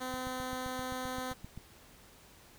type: tone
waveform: 10% pulse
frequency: 255.9 Hz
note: C4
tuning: 38 cents flat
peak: -28 dBFS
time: 0-1.34 s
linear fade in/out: 20 ms
type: click train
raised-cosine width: 5 ms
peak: -32 dBFS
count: 12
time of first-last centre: 0.14-1.576 s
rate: 7.66 Hz
effects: pink hiss -58 dBFS RMS until 2.58 s